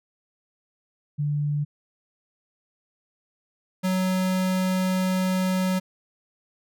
sine / square tone pair in turn, 146.83 / 185.94 Hz, D3 / F#3, 0 / +9 cents, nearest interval major third, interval 409 cents, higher second, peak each -22 dBFS, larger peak neither, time 1.18-1.65 / 3.83-5.8 s, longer second, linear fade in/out 20 ms, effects none

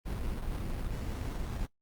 brown noise with sample-and-hold, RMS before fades -35 dBFS, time 0.05-1.67 s, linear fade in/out 20 ms, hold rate 2450 Hz, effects noise-tail reverb RT60 0.1 s tail -19 dB re dry + Opus 32 kbps

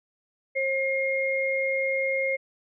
sine tone pair together, 535 / 2135 Hz, C5 / C7, +38 / +34 cents, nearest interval 2 octaves, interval 2396 cents, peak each -26 dBFS, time 0.55-2.37 s, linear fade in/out 20 ms, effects none

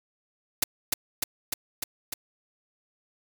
white noise with echo, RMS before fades -23 dBFS, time 0.62-0.64 s, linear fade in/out 5 ms, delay 300 ms, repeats 5, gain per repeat -2 dB, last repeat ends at 2.14 s, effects none

